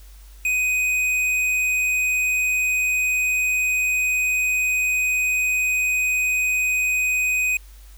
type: tone with tanh clipping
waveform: sine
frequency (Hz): 2501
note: D#7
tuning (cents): +8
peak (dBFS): -20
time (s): 0.45-7.57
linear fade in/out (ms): 2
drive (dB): 12
effects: added 49 Hz sine -41 dBFS peak until 7.97 s + white hiss -53 dBFS RMS until 7.97 s